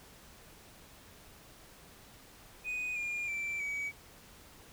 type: tone with pitch steps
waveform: sine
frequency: 2489 / 2414 / 2341 / 2271 Hz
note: D#7 / D7 / D7 / C#7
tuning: 0 / +47 / -6 / +41 cents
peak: -31 dBFS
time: 2.64-3.92 s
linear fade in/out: 50 ms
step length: 320 ms
effects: tanh soft clip ceiling -33 dBFS + pink hiss -56 dBFS RMS until 4.72 s